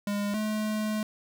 square tone pair in turn, 204.1 / 214.4 Hz, G#3 / A3, -30 / -45 cents, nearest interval minor second, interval 85 cents, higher second, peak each -28 dBFS, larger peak neither, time 0.07-0.34 / 0.34-1.03 s, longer second, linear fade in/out 2 ms, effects none

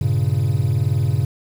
triangle chord, G diminished, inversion none, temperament equal, 98 / 116.54 / 138.59 Hz, G2 / Bb2 / Db3, 0 / 0 / 0 cents, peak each -18 dBFS, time 0.01-1.25 s, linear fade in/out 5 ms, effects tanh soft clip ceiling -5 dBFS + 7-bit

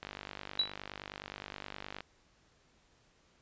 click train, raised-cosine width 0.3 ms, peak -25 dBFS, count 99, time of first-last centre 0.03-2.006 s, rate 49.6 Hz
sine tone with exponential decay, 3927 Hz, B7, 11 cents flat, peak -23 dBFS, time 0.59-0.74 s, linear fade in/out 5 ms, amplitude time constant 31 ms
effects pink hiss -68 dBFS RMS until 3.41 s + resampled to 16000 Hz

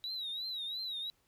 sine tone with vibrato, 3871 Hz, B7, 35 cents flat, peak -35 dBFS, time 0.04-1.1 s, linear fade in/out 0 ms, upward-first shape triangle, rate 2.9 Hz, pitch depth 130 cents each way, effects tanh soft clip ceiling -34 dBFS + pink hiss -73 dBFS RMS until 1.27 s

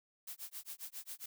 blue noise with tremolo, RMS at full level -44 dBFS, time 0.27-1.26 s, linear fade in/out 5 ms, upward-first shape sine, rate 7.4 Hz, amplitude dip 100%, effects none

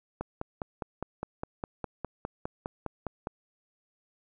click train, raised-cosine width 1 ms, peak -19 dBFS, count 16, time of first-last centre 0.21-3.271 s, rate 4.9 Hz, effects none

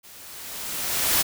white noise with level ramp, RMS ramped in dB -47 to -19 dBFS, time 0.03-1.23 s, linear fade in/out 20 ms, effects none

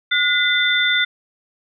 sine tone cluster, 1445 / 2030 / 3552 Hz, F#6 / B6 / A7, -41 / +47 / +16 cents, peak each -19 dBFS, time 0.11-1.05 s, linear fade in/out 10 ms, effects none

